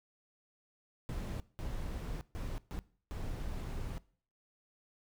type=noise bursts at uneven times; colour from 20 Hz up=brown; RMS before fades=-39 dBFS; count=5; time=1.09-1.4 / 1.59-2.21 / 2.35-2.58 / 2.71-2.79 / 3.11-3.98 s; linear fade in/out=0 ms; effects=noise-tail reverb RT60 0.5 s tail -21 dB re dry